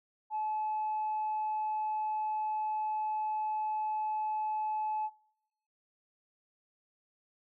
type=tone; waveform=sine; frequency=860 Hz; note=A5; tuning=40 cents flat; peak=-30 dBFS; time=0.3-5.1 s; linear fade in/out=50 ms; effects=noise-tail reverb RT60 0.9 s tail -26 dB re dry + tanh soft clip ceiling -27 dBFS